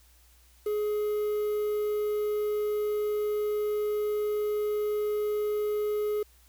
triangle tone with quantisation, 420.4 Hz, G#4, 21 cents sharp, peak -24 dBFS, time 0.66-6.23 s, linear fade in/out 5 ms, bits 8, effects added 60 Hz sine -58 dBFS peak until 6.48 s + white hiss -62 dBFS RMS until 6.48 s

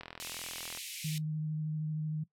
click train, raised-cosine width 0.3 ms, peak -27 dBFS, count 33, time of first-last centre 0.01-0.774 s, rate 41.9 Hz
pink band-pass noise, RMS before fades -43 dBFS, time 0.2-1.18 s, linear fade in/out 0 ms, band 2200 to 14000 Hz, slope 48 dB/octave
sine tone with vibrato, 154.6 Hz, D#3, 11 cents flat, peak -32 dBFS, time 1.04-2.24 s, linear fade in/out 10 ms, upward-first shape sine, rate 13 Hz, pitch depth 14 cents each way
effects noise-tail reverb RT60 0.1 s tail -18 dB re dry

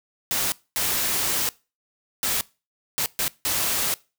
white noise bursts at uneven times, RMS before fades -24 dBFS, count 6, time 0.31-0.52 / 0.76-1.49 / 2.23-2.41 / 2.98-3.06 / 3.19-3.28 / 3.45-3.94 s, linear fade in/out 0 ms, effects noise-tail reverb RT60 0.3 s tail -22 dB re dry

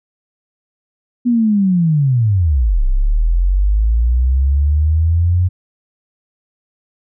sine linear two-way sweep, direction down then up, 246.9 to 31 to 91.5 Hz, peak -10 dBFS, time 1.25-5.49 s, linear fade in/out 20 ms, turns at 2.84 s, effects none

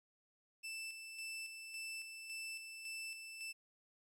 sawtooth tone with tremolo, 2650 Hz, E7, 9 cents sharp, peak -40 dBFS, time 0.63-3.53 s, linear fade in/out 20 ms, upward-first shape square, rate 1.8 Hz, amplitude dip 45%, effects low-pass 12000 Hz 12 dB/octave + 13-bit

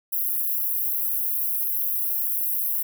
white high-pass noise, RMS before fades -25 dBFS, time 0.12-2.83 s, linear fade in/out 10 ms, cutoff 11000 Hz, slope 96 dB/octave, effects none

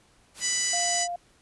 white noise, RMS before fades -41 dBFS, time 0.34-1.06 s, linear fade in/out 50 ms
harmonic tone, 990 Hz, B5, 4 cents sharp, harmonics 2 / 3 / 4 / 5 / 6 / 7 / 8 / 9, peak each -33 / -36 / -38 / -32 / -31 / -29 / -36 / -37 dBFS, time 0.4-1.08 s, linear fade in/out 50 ms
sine tone, 698.5 Hz, F5, in tune, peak -29 dBFS, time 0.73-1.16 s, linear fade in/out 5 ms
effects pink hiss -61 dBFS RMS until 1.41 s + resampled to 24000 Hz

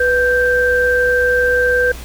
sine tone pair together, 494.2 / 1569 Hz, B4 / G6, +1 / +1 cents, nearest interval octave + minor sixth, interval 2000 cents, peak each -14 dBFS, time 0-1.92 s, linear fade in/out 5 ms, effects added 60 Hz sine -29 dBFS peak until 2.04 s + pink hiss -35 dBFS RMS until 2.04 s

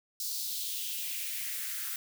blue noise with high-pass filter sweep, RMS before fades -36 dBFS, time 0.2-1.96 s, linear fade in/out 2 ms, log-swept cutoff 4900 to 1400 Hz, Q 2.8, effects none

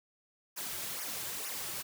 white noise with flanger, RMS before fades -39 dBFS, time 0.56-1.83 s, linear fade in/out 20 ms, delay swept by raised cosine 0.24 to 4.24 ms, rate 2.2 Hz, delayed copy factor -0.8, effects none

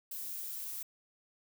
violet noise with high-pass filter sweep, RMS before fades -41 dBFS, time 0.11-0.83 s, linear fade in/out 5 ms, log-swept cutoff 420 to 970 Hz, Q 2.5, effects none

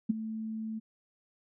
sine tone with ADSR envelope, 220.3 Hz, A3, 2 cents sharp, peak -20 dBFS, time 0.09-0.8 s, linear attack 12 ms, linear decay 14 ms, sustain -14 dB, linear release 21 ms, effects none

